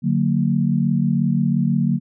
sine chord, D augmented, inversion none, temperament just, 146.83 / 183.54 / 229.4 Hz, D3 / F#3 / A#3, 0 / -14 / -28 cents, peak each -20 dBFS, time 0.02-2 s, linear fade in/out 50 ms, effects none

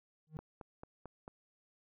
triangle tone with exponential growth, 155.56 Hz, D#3, in tune, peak -35 dBFS, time 0.27-0.37 s, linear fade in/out 0 ms, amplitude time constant 20 ms
click train, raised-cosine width 1 ms, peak -33 dBFS, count 5, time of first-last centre 0.39-1.279 s, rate 4.5 Hz
effects none

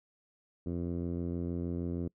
10% pulse tone with low-pass filter, 86.4 Hz, F2, 18 cents flat, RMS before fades -35 dBFS, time 0.66-2.08 s, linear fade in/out 5 ms, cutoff 320 Hz, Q 1, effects noise-tail reverb RT60 0.1 s tail -25 dB re dry

